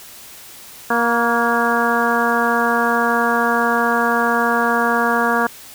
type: harmonic tone with a mistuned harmonic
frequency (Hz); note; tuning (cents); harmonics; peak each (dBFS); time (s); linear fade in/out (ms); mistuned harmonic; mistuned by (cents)
235.4; A#3; +17; 1 / 2 / 3 / 4 / 5 / 6 / 7; -22 / -22 / -22 / -22 / -22 / -22 / -22; 0.9-5.47; 5; 5; -38
effects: white hiss -39 dBFS RMS until 5.74 s